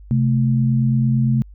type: tone pair together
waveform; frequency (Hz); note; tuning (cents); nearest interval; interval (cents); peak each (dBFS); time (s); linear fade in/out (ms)
sine; 131.15 / 220; C3 / A3; +4 / 0; major sixth; 896; -15 / -19; 0.11-1.42; 0
effects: added 50 Hz sine -38 dBFS peak until 1.54 s